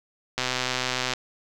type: click train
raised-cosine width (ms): 0.2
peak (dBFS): -8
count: 97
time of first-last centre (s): 0.38-1.136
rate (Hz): 127
effects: none